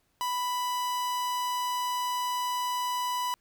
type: tone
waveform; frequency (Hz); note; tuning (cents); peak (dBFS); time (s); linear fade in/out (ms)
45% pulse; 990; B5; +4; -28; 0.21-3.34; 0
effects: pink hiss -72 dBFS RMS until 3.4 s